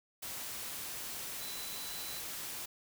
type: tone in noise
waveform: sine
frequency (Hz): 4000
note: B7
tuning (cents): +21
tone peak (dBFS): -47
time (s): 1.4-2.2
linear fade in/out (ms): 10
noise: white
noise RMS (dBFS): -42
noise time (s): 0.22-2.66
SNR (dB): -8
effects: none